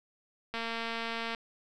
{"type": "click train", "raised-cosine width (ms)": 0.3, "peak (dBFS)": -20, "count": 186, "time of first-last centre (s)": [0.54, 1.348], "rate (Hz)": 229, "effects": []}